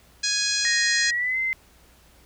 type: harmonic tone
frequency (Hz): 830.6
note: G#5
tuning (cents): 0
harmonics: 2 / 3 / 4 / 5 / 6 / 7 / 8 / 9 / 10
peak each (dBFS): -30 / -32 / -34 / -27 / -28 / -32 / -29 / -37 / -41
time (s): 0.23-1.11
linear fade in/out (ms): 10
type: tone with pitch glide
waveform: sine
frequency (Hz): 1864.7 to 2069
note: A#6 to C7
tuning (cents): 0 to -20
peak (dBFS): -22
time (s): 0.65-1.53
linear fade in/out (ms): 0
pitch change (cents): +180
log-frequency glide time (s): 1.06-1.38
effects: added 60 Hz sine -56 dBFS peak until 2.25 s + pink hiss -56 dBFS RMS until 2.25 s